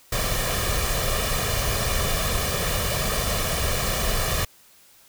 pink noise with comb filter, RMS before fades -24 dBFS, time 0.12-4.45 s, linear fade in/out 5 ms, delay 1.7 ms, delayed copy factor +0.65, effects white hiss -54 dBFS RMS until 5.08 s

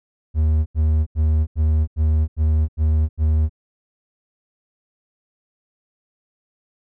triangle tone bursts, 77.78 Hz, D#2, in tune, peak -12 dBFS, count 8, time 0.34-3.495 s, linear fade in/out 50 ms, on 320 ms, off 85 ms, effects none

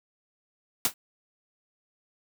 white noise with exponential decay, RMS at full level -19 dBFS, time 0.85-0.94 s, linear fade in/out 2 ms, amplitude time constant 19 ms, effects none

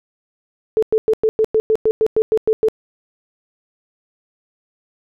sine tone bursts, 438.4 Hz, A4, 6 cents flat, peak -11 dBFS, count 13, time 0.77-2.685 s, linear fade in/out 0 ms, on 55 ms, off 100 ms, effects none

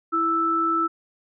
sine tone pair together, 329.6 / 1318.4 Hz, E4 / E6, 0 / 0 cents, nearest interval 2 octaves, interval 2400 cents, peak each -26 / -20 dBFS, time 0.12-0.88 s, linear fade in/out 20 ms, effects none

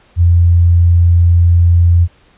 sine tone, 86.1 Hz, F2, 24 cents flat, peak -5 dBFS, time 0.16-2.08 s, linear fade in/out 50 ms, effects pink hiss -49 dBFS RMS until 2.37 s + resampled to 8000 Hz

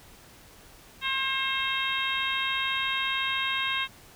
harmonic tone, 534 Hz, C5, 35 cents sharp, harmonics 2 / 3 / 4 / 5 / 6 / 7, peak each -33 / -33 / -33 / -33 / -33 / -33 dBFS, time 1.01-3.88 s, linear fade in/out 50 ms, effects pink hiss -52 dBFS RMS until 4.15 s

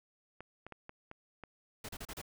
clicks, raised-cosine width 0.5 ms, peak -31 dBFS, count 6, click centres 0.406 / 0.666 / 0.723 / 0.894 / 1.114 / 1.437 s
pink noise bursts, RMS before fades -44 dBFS, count 5, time 1.84-2.216 s, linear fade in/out 5 ms, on 48 ms, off 34 ms
effects none

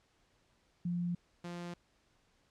sine / sawtooth tone pair in turn, 174.61 / 173.99 Hz, F3 / F3, 0 / -6 cents, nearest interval unison, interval 6 cents, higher first, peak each -32 / -37 dBFS, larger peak first, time 0.85-1.15 / 1.44-1.74 s, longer neither, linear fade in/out 5 ms, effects pink hiss -72 dBFS RMS until 2.5 s + low-pass 7000 Hz 12 dB/octave

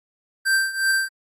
square tone with tremolo, 1568 Hz, G6, in tune, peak -16 dBFS, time 0.45-1.09 s, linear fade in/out 20 ms, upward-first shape triangle, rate 2.7 Hz, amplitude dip 85%, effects AAC 48 kbps

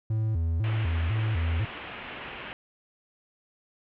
triangle tone with vibrato, 95 Hz, F#2, 46 cents sharp, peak -22 dBFS, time 0.1-1.65 s, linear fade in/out 5 ms, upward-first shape square, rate 2 Hz, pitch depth 250 cents each way
white low-pass noise, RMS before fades -40 dBFS, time 0.64-2.53 s, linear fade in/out 0 ms, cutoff 3000 Hz, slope 48 dB/octave
effects none

